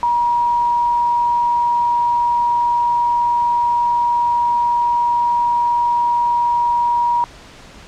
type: tone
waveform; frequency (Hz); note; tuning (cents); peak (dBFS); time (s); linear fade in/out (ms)
sine; 955; A#5; +42; -13; 0.03-7.24; 0
effects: pink hiss -40 dBFS RMS until 7.87 s + low-pass 6000 Hz 12 dB/octave